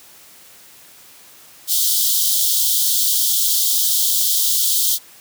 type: high-pass noise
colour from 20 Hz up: white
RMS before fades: -17 dBFS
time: 1.67-4.99 s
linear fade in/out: 50 ms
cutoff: 3100 Hz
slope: 96 dB/octave
effects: white hiss -45 dBFS RMS until 5.2 s + high-pass 80 Hz 12 dB/octave